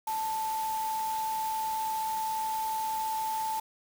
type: tone in noise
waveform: sine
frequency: 880 Hz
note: A5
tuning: in tune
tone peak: -29 dBFS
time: 0.07-3.6 s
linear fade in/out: 5 ms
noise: white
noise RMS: -42 dBFS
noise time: 0.07-3.6 s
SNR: +10 dB
effects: none